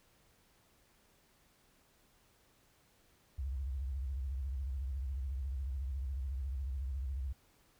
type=tone with vibrato; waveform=sine; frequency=66.6 Hz; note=C2; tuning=31 cents sharp; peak=-35 dBFS; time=3.38-7.33 s; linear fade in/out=10 ms; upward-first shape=sine; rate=14 Hz; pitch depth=160 cents each way; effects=pink hiss -69 dBFS RMS until 7.79 s